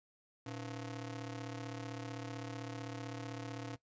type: ring-modulated tone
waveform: sawtooth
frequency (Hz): 198.7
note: G3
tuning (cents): +24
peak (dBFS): -35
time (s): 0.46-3.76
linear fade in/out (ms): 5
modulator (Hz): 81.5
effects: noise-tail reverb RT60 0.1 s tail -17 dB re dry + resampled to 16000 Hz